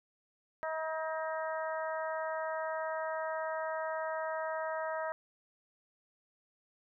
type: harmonic tone with a mistuned harmonic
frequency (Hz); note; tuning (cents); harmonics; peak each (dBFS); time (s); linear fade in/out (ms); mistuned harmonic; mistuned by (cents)
318.3; D#4; +39; 2 / 3 / 4 / 5 / 6; -36 / -40 / -42 / -44 / -46; 0.63-5.12; 0; 6; -33
effects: none